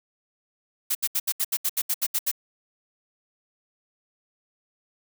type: noise bursts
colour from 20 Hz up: blue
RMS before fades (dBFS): -24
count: 12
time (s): 0.9-2.315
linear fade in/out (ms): 10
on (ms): 51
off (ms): 73
effects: none